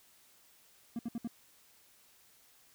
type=tone bursts; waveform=triangle; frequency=233 Hz; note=A#3; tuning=1 cent flat; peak=-32 dBFS; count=4; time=0.96-1.275 s; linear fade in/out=2 ms; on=30 ms; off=65 ms; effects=white hiss -64 dBFS RMS until 2.74 s